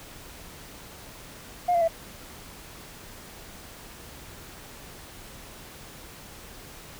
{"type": "tone with pitch steps", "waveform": "sine", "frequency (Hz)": [711, 685.2, 660.3], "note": ["F5", "F5", "E5"], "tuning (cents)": [31, -33, 3], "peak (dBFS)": -18, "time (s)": [1.68, 1.881], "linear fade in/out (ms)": 10, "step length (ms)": 67, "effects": ["tanh soft clip ceiling -16 dBFS", "pink hiss -45 dBFS RMS until 6.99 s"]}